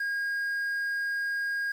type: tone with quantisation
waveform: triangle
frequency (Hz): 1628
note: G#6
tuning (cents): -35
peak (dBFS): -26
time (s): 0-1.72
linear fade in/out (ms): 5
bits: 9
effects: none